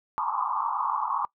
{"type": "band-pass noise", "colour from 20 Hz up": "white", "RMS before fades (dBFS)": -28, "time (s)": [0.18, 1.25], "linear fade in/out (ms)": 0, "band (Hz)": [830, 1200], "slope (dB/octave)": 96, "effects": ["noise-tail reverb RT60 0.1 s tail -22 dB re dry"]}